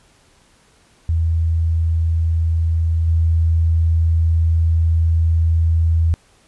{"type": "tone with level steps", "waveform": "sine", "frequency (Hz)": 82, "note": "E2", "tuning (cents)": -9, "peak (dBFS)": [-14, -12], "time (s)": [1.09, 6.14], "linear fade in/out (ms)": 0, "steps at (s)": 3.07, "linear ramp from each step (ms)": 10, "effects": ["pink hiss -54 dBFS RMS until 6.47 s", "resampled to 24000 Hz"]}